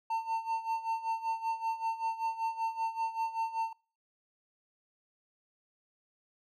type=tone with tremolo; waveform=triangle; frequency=902 Hz; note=A5; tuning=43 cents sharp; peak=-26 dBFS; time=0.1-3.73 s; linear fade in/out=5 ms; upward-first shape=sine; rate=5.2 Hz; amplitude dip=80%; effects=noise-tail reverb RT60 0.4 s tail -25 dB re dry